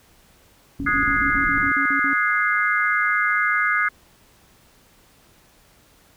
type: low-pass noise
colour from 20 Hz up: pink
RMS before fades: -32 dBFS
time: 0.79-1.73 s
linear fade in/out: 10 ms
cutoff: 340 Hz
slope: 48 dB/octave
type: tone bursts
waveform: sine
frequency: 277.2 Hz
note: C#4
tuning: in tune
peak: -26 dBFS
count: 10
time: 0.8-2.132 s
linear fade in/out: 0 ms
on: 90 ms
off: 48 ms
type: chord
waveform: sine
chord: Ab dominant seventh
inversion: second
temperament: equal with one note detuned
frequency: 1244.5 / 1459.6 / 1661.2 / 2093 Hz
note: Eb6 / Gb6 / Ab6 / C7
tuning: 0 / -24 / 0 / 0 cents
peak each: -23 dBFS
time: 0.86-3.89 s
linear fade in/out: 10 ms
effects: pink hiss -55 dBFS RMS until 6.16 s